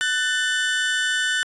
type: tone pair together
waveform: 30% pulse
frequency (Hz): 1496 / 1776.4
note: F#6 / A6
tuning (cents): +19 / +16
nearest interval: minor third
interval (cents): 297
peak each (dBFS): -19 / -22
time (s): 0.01-1.43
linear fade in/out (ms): 0
effects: resampled to 22050 Hz